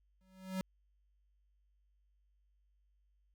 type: tone with exponential growth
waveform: square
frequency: 188.1 Hz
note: F#3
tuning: 29 cents sharp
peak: -33 dBFS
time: 0.21-0.61 s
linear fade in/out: 0 ms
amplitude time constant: 85 ms
effects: added 50 Hz sine -70 dBFS peak until 3.34 s